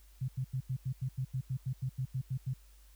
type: tone bursts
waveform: sine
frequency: 130 Hz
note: C3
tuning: 11 cents flat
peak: -31 dBFS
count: 15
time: 0.21-2.538 s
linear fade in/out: 10 ms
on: 74 ms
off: 87 ms
effects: added 50 Hz sine -56 dBFS peak until 2.95 s + white hiss -66 dBFS RMS until 2.95 s